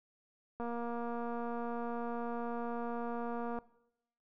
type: click train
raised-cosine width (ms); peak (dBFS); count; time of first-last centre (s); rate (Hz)
1; -27; 706; 0.6-3.587; 236
effects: noise-tail reverb RT60 0.8 s tail -20 dB re dry